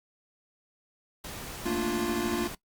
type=noise; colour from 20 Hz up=pink; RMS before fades=-40 dBFS; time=1.24-2.55 s; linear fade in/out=5 ms
type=chord; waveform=square; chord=Bb major seventh; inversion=third; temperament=equal; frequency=220 / 233.1 / 293.7 / 349.2 Hz; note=A3 / Bb3 / D4 / F4; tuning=0 / 0 / 0 / 0 cents; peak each=-37 / -34 / -35 / -31 dBFS; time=1.65-2.48 s; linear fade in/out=10 ms
effects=noise-tail reverb RT60 0.1 s tail -20 dB re dry + Opus 48 kbps